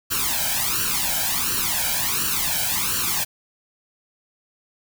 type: noise with flanger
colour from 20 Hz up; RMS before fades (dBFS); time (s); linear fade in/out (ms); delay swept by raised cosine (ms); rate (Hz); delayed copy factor
white; -23; 0.1-3.25; 20; 0.69 to 1.3; 1.4; +0.9
effects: none

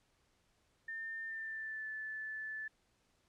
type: tone with pitch glide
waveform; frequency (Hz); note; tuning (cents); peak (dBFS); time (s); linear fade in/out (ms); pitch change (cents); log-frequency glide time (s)
sine; 1800 to 1745.7; A6 to A6; +39 to -14; -40; 0.88-2.68; 5; -53; 1.27-1.88
effects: pink hiss -75 dBFS RMS until 3.28 s + low-pass 9000 Hz 12 dB/octave

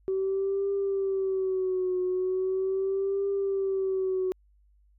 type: tone with vibrato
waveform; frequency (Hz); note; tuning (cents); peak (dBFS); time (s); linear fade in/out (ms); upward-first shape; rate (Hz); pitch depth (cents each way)
sine; 380.7; F#4; +49; -24; 0.08-4.32; 0; triangle; 0.39; 75
effects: tanh soft clip ceiling -20 dBFS + added 50 Hz sine -59 dBFS peak until 4.98 s

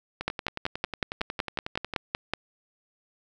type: two click trains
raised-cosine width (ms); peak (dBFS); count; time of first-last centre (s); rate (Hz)
0.3; -10 / -16; 12 / 20; 0.28-2.336 / 0.21-1.937; 5.35 / 11
effects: none

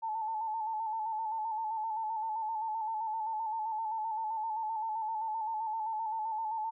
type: tone with vibrato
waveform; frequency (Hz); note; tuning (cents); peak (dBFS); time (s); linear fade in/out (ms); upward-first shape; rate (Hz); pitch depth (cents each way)
sine; 880; A5; 0; -32; 0.02-6.71; 20; square; 7.7; 41
effects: none

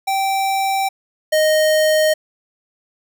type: tone pair in turn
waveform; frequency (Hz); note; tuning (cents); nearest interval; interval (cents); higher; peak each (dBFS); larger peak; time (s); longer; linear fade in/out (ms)
square; 778 / 620.5; G5 / D#5; -13 / -5; major third; 392; first; -17 / -13; second; 0.07-0.89 / 1.32-2.14; neither; 10
effects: none

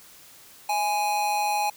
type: tone with amplitude modulation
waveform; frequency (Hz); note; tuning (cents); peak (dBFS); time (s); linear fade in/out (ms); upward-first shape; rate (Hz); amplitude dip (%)
square; 830.6; G#5; 0; -21; 0.69-1.7; 5; sine; 187; 50
effects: white hiss -50 dBFS RMS until 1.76 s

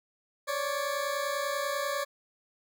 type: tone pair together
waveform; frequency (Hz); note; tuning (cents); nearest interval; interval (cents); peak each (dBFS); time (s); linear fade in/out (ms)
20% pulse; 551 / 581.1; C#5 / D5; -11 / -18; minor second; 93; -28 / -27; 0.47-2.05; 20
effects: none

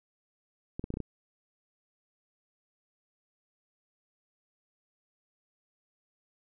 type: clicks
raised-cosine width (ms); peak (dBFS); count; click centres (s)
3; -22; 6; 0.795 / 0.841 / 0.904 / 0.94 / 0.971 / 1.003
effects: none

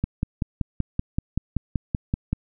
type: click train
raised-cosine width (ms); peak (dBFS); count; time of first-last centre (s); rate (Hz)
5; -10; 13; 0.04-2.33; 5.24
effects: none

